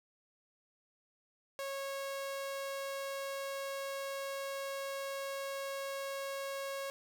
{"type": "tone", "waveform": "sawtooth", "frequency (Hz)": 549, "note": "C#5", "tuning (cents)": -17, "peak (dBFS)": -34, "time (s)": [1.59, 6.9], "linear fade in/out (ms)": 0, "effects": []}